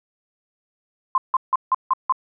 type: tone bursts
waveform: sine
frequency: 1045 Hz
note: C6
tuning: 2 cents flat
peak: -14 dBFS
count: 6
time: 1.15-2.124 s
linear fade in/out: 2 ms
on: 29 ms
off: 160 ms
effects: none